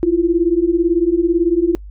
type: beating tone pair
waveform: sine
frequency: 329.6 / 347.6 Hz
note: E4 / F4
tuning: 0 / -8 cents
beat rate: 18 Hz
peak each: -16 / -14 dBFS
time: 0.03-1.75 s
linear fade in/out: 0 ms
effects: noise-tail reverb RT60 0.1 s tail -25 dB re dry + added 50 Hz sine -31 dBFS peak until 1.9 s